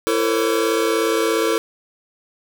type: tone cluster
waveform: square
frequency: 334.7 / 450.1 / 510 / 547 / 1143 Hz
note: E4 / A4 / C5 / C#5 / D6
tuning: +26 / +39 / -44 / -23 / -47 cents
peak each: -23 / -20 / -27 / -29 / -29 dBFS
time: 0.07-1.58 s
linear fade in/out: 0 ms
effects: none